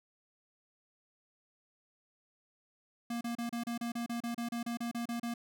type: tone bursts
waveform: square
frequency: 235.4 Hz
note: A#3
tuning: 17 cents sharp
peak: -35 dBFS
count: 16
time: 3.1-5.34 s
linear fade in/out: 5 ms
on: 110 ms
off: 32 ms
effects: none